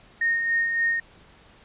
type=tone with tremolo; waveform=sine; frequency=1848 Hz; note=A#6; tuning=16 cents flat; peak=-19 dBFS; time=0.21-1 s; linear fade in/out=5 ms; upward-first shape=sine; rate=3.5 Hz; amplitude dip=40%; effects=pink hiss -53 dBFS RMS until 1.64 s + resampled to 8000 Hz